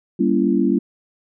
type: chord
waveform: sine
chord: G diminished seventh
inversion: none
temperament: just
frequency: 196 / 235.2 / 282.2 / 338.7 Hz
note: G3 / Bb3 / Db4 / Fb4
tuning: 0 / +16 / +31 / +47 cents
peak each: -20 dBFS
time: 0.19-0.79 s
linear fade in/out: 10 ms
effects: none